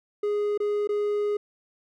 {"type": "tone with dropouts", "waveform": "triangle", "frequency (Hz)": 414.4, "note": "G#4", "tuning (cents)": -4, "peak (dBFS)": -21, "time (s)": [0.23, 1.37], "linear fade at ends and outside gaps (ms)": 5, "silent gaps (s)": [[0.577, 0.601], [0.874, 0.89]], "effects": []}